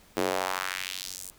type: tone with high-pass filter sweep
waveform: square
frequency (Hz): 46.51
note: F#1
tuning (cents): +10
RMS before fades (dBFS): -32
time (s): 0.17-1.3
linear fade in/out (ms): 0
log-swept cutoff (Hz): 340 to 9200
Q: 1.6
effects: pink hiss -57 dBFS RMS until 1.38 s